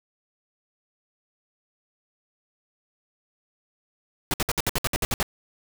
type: noise bursts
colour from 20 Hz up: pink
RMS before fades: -24 dBFS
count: 11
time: 4.31-5.228 s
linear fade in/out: 0 ms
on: 28 ms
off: 61 ms
effects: none